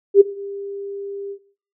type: tone with ADSR envelope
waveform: sine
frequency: 398.9 Hz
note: G4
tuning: 30 cents sharp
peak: -3 dBFS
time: 0.14-1.39 s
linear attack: 65 ms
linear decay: 13 ms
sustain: -24 dB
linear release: 78 ms
effects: noise-tail reverb RT60 0.5 s tail -17 dB re dry